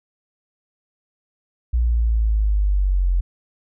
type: linear sweep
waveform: sine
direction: down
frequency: 60.1 to 43.65 Hz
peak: -15 dBFS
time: 1.73-3.21 s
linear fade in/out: 10 ms
effects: none